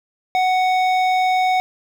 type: tone with low-pass filter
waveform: square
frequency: 742 Hz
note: F#5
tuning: 5 cents sharp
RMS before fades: -17 dBFS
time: 0.35-1.6 s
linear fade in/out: 0 ms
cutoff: 3300 Hz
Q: 0.88
effects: 7-bit